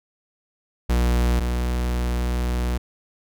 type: tone pair in turn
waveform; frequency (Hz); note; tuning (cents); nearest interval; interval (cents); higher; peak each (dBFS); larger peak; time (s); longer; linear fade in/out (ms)
45% pulse; 60.2 / 60.76; B1 / B1; -44 / -28; unison; 16; second; -17 / -21; first; 0.89-1.4 / 1.4-2.78; second; 10
effects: none